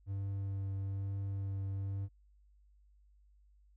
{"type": "tone with vibrato", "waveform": "triangle", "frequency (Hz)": 98, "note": "G2", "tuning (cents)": 0, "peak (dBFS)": -33, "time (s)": [0.06, 2.09], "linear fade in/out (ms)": 50, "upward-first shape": "triangle", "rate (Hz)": 1.1, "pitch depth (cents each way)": 13, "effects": ["added 50 Hz sine -62 dBFS peak until 3.76 s"]}